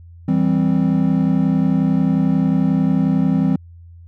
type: chord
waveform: triangle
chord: C major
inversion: first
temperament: equal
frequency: 164.81 / 196 / 261.6 Hz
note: E3 / G3 / C4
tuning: 0 / 0 / 0 cents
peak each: -16 dBFS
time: 0.28-3.56 s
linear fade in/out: 5 ms
effects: added 85 Hz sine -38 dBFS peak until 4.07 s